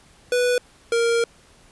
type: tone pair in turn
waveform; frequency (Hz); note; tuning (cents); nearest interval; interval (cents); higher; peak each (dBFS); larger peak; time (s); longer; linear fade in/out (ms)
square; 492.3 / 465.9; B4 / A#4; -6 / -1; minor second; 95; first; -18; neither; 0.32-0.58 / 0.92-1.24; second; 2
effects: pink hiss -53 dBFS RMS until 1.71 s + resampled to 24000 Hz